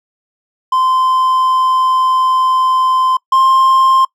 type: tone pair in turn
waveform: triangle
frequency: 1035 / 1054.9 Hz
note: C6 / C6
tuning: -19 / +14 cents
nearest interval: unison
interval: 33 cents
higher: second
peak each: -8 / -5 dBFS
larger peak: second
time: 0.72-3.17 / 3.32-4.05 s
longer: first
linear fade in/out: 5 ms
effects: noise-tail reverb RT60 0.1 s tail -24 dB re dry